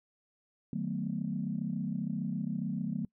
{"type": "chord", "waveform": "sine", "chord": "B dominant seventh", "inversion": "first", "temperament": "equal with one note detuned", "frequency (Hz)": [152.27, 185, 220, 246.9], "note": ["D#3", "F#3", "A3", "B3"], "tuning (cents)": [-37, 0, 0, 0], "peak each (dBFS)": [-38, -35, -36, -39], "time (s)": [0.73, 3.05], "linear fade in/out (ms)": 2, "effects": ["noise-tail reverb RT60 0.1 s tail -26 dB re dry", "tanh soft clip ceiling -21 dBFS"]}